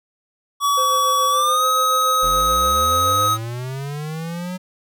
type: tone with pitch glide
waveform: square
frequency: 1137 to 1268.9 Hz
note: C#6 to D#6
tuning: +44 to +34 cents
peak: -16 dBFS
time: 0.6-3.38 s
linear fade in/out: 50 ms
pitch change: +190 cents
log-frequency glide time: 1.29-1.65 s
type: tone with tremolo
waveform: triangle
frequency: 516 Hz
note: C5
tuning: 24 cents flat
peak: -21 dBFS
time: 0.77-3.29 s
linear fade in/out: 10 ms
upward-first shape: sine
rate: 7 Hz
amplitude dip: 50%
type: click train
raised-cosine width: 0.3 ms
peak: -26 dBFS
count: 5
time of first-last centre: 2.02-2.533 s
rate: 7.8 Hz
type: linear sweep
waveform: square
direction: up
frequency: 39.72 to 185.2 Hz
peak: -26 dBFS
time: 2.22-4.58 s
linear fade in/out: 20 ms
effects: none